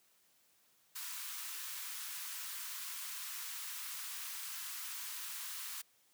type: high-pass noise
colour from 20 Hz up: white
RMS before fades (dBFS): -44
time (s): 0.95-5.82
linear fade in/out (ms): 10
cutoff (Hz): 960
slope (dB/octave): 48
effects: white hiss -71 dBFS RMS until 6.13 s + high-pass 100 Hz 12 dB/octave